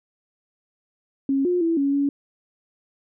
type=tone with pitch steps; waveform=sine; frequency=272.9 / 356.5 / 331.6 / 279 / 282 Hz; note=C#4 / F4 / E4 / C#4 / C#4; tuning=-27 / +36 / +10 / +11 / +30 cents; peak=-18 dBFS; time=1.29-2.09 s; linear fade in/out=2 ms; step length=160 ms; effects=none